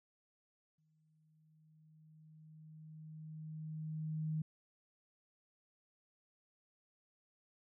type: tone with exponential growth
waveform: sine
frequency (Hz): 156.2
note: D#3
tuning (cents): +7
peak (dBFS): -34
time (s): 0.78-4.42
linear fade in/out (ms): 5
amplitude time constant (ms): 790
effects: none